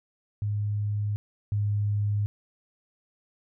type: tone pair in turn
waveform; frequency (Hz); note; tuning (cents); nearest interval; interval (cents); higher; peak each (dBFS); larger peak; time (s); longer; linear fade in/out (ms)
sine; 103.83 / 103.29; G#2 / G#2; 0 / -9; unison; 9; first; -25 / -23; second; 0.42-1.16 / 1.52-2.26; neither; 0
effects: none